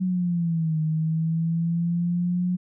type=exponential two-way sweep; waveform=sine; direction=down then up; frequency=186.7 to 155.9 to 181.1 Hz; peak=-21 dBFS; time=0-2.57 s; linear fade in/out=20 ms; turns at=0.8 s; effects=none